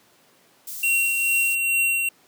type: high-pass noise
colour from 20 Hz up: white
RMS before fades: -34 dBFS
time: 0.67-1.55 s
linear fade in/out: 5 ms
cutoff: 6900 Hz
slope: 12 dB/octave
type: tone with tremolo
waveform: square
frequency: 2740 Hz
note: F7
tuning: 34 cents flat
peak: -18 dBFS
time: 0.83-2.09 s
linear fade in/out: 5 ms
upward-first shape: triangle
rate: 2.3 Hz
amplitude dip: 40%
effects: pink hiss -57 dBFS RMS until 2.27 s + high-pass 200 Hz 12 dB/octave